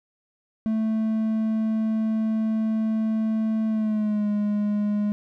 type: tone with pitch glide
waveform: triangle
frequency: 220 to 207.7 Hz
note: A3 to G#3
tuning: 0 to 0 cents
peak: -19 dBFS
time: 0.66-5.12 s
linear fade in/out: 0 ms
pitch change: -100 cents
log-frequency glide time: 3.67-4.28 s
effects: none